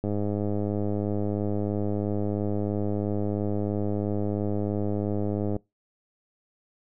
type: click train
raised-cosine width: 2 ms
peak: -16 dBFS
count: 570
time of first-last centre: 0.04-5.564 s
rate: 103 Hz
effects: noise-tail reverb RT60 0.2 s tail -23 dB re dry